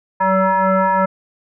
sine tone with frequency modulation, 188.6 Hz, F#3, 33 cents sharp, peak -12 dBFS, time 0.2-1.06 s, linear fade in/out 10 ms, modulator 380 Hz, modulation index 3.3, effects none

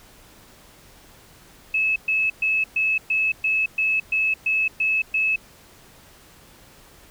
sine tone bursts, 2594 Hz, E7, 28 cents flat, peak -18 dBFS, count 11, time 1.74-5.36 s, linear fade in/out 5 ms, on 220 ms, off 120 ms, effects pink hiss -50 dBFS RMS until 7.1 s

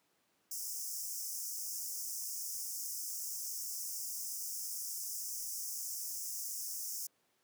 pink high-pass noise, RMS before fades -41 dBFS, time 0.51-7.07 s, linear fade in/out 5 ms, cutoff 5200 Hz, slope 96 dB/octave, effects pink hiss -75 dBFS RMS until 7.43 s + high-pass 200 Hz 12 dB/octave

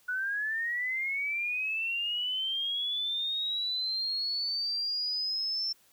sine linear sweep, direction up, 1465 to 5380 Hz, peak -29 dBFS, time 0.08-5.73 s, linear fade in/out 10 ms, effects white hiss -64 dBFS RMS until 5.92 s

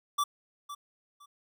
square tone with echo, 1161 Hz, D6, 20 cents flat, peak -26 dBFS, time 0.18-0.24 s, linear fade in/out 10 ms, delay 510 ms, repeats 2, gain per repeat -13 dB, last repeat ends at 1.26 s, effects none

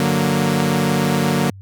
sawtooth chord, D augmented, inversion none, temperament equal, 146.83 / 185 / 233.1 Hz, D3 / F#3 / A#3, 0 / 0 / 0 cents, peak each -16 dBFS, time 0-1.5 s, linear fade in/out 2 ms, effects added 97 Hz sine -35 dBFS peak until 1.61 s

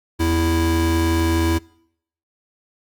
square tone pair together, 83.02 / 329.6 Hz, E2 / E4, +13 / 0 cents, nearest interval 2 octaves, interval 2387 cents, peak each -20 dBFS, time 0.19-1.59 s, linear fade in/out 20 ms, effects noise-tail reverb RT60 0.7 s tail -24 dB re dry + Opus 48 kbps

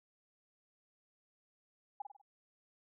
sine tone with echo, 816 Hz, G#5, 31 cents flat, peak -37 dBFS, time 2-2.02 s, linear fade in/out 5 ms, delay 49 ms, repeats 4, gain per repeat -6 dB, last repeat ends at 2.216 s, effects none

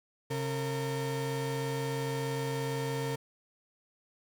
35% pulse tone pair together, 135.7 / 456.4 Hz, C#3 / A#4, -36 / -37 cents, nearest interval octave + major sixth, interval 2099 cents, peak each -32 / -33 dBFS, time 0.3-3.16 s, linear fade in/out 10 ms, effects none

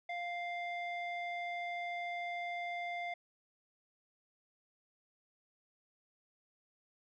square tone with low-pass filter, 698.5 Hz, F5, in tune, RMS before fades -40 dBFS, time 0.09-3.14 s, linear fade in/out 5 ms, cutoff 2500 Hz, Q 2.9, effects none

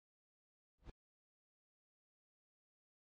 brown noise with exponential growth, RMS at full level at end -45 dBFS, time 0.78-0.9 s, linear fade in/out 5 ms, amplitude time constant 24 ms, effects low-pass 5000 Hz 12 dB/octave + AAC 48 kbps

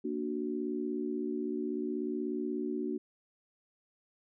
sine chord, Bb augmented, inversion none, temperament equal, 233.1 / 293.7 / 370 Hz, Bb3 / D4 / F#4, 0 / 0 / 0 cents, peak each -37 / -36 / -36 dBFS, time 0.04-2.98 s, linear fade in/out 10 ms, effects none

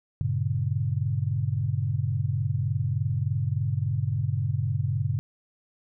sine chord, G diminished, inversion none, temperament just, 98 / 117.6 / 141.12 Hz, G2 / Bb2 / Db3, 0 / +16 / +31 cents, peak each -28 dBFS, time 0.21-5.19 s, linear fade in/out 0 ms, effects none

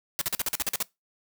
white noise bursts, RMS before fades -27 dBFS, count 10, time 0.19-0.826 s, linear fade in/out 0 ms, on 24 ms, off 44 ms, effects noise-tail reverb RT60 0.2 s tail -22 dB re dry

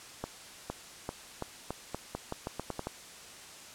accelerating click train, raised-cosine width 1 ms, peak -20 dBFS, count 13, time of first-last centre 0.24-2.87 s, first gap 460 ms, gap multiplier 0.85, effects white hiss -49 dBFS RMS until 3.74 s + low-pass 9000 Hz 12 dB/octave

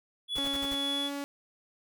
triangle tone with tremolo, 3404 Hz, G#7, 42 cents sharp, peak -28 dBFS, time 0.28-1.11 s, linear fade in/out 50 ms, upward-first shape triangle, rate 2 Hz, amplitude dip 25%
pink noise bursts, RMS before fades -41 dBFS, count 5, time 0.35-0.751 s, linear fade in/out 10 ms, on 45 ms, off 44 ms
sawtooth tone with pitch glide, 278.1 to 282.6 Hz, C#4 to C#4, +6 to +34 cents, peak -30 dBFS, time 0.38-1.24 s, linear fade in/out 0 ms, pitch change +28 cents, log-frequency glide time 0.73-1.08 s
effects none

